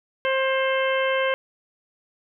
harmonic tone with a mistuned harmonic, 530 Hz, C5, 22 cents sharp, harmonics 1 / 2 / 3 / 4 / 5 / 6, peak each -22 / -28 / -28 / -29 / -33 / -33 dBFS, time 0.25-1.34 s, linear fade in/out 0 ms, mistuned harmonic 6, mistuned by -41 cents, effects none

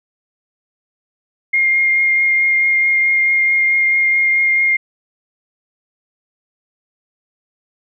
sine tone with vibrato, 2125 Hz, C7, 26 cents sharp, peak -11 dBFS, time 1.53-4.77 s, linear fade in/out 10 ms, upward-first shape triangle, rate 4.6 Hz, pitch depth 12 cents each way, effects none

